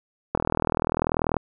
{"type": "click train", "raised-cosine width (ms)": 1, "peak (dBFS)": -8, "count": 42, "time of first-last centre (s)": [0.35, 1.367], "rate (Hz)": 40.3, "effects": []}